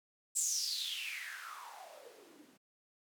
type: noise with band-pass filter sweep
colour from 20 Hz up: blue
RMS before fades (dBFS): -41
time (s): 0.35-2.58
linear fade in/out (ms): 20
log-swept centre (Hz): 8000 to 220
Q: 8.1
effects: none